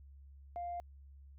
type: tone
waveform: sine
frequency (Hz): 698.5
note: F5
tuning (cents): 0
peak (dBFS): -37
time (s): 0.56-0.8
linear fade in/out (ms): 0
effects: tanh soft clip ceiling -34 dBFS + added 69 Hz sine -53 dBFS peak until 1.38 s